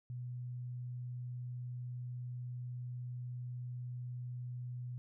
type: tone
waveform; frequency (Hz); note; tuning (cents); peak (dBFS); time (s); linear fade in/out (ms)
sine; 123.47; B2; 0; -40; 0.1-4.98; 0
effects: none